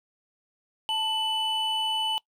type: tone pair together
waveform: triangle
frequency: 880 / 2987 Hz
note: A5 / F#7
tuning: 0 / +16 cents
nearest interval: octave + major sixth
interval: 2116 cents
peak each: -28 / -25 dBFS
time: 0.89-2.18 s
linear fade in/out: 0 ms
effects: noise-tail reverb RT60 0.1 s tail -22 dB re dry